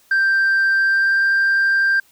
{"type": "tone with pitch glide", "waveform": "sine", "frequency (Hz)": [1573, 1583], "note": ["G6", "G6"], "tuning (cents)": [6, 17], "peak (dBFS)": -11, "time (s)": [0.11, 2], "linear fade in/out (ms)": 5, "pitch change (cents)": 11, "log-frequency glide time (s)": [0.73, 1.28], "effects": ["tanh soft clip ceiling -12 dBFS", "white hiss -55 dBFS RMS until 2.11 s"]}